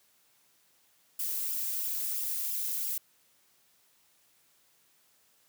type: noise with flanger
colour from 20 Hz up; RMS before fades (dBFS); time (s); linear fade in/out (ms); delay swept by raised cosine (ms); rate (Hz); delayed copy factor
violet; -33; 1.19-2.98; 5; 0.47 to 2.17; 3; -0.55
effects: white hiss -67 dBFS RMS until 5.48 s + high-pass 80 Hz 12 dB/octave